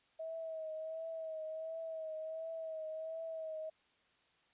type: tone with vibrato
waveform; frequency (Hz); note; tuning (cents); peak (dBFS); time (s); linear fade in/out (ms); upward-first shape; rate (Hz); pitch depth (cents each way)
sine; 641; E5; -49; -40; 0.19-3.7; 10; triangle; 1.4; 40
effects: white hiss -72 dBFS RMS until 4.53 s + resampled to 8000 Hz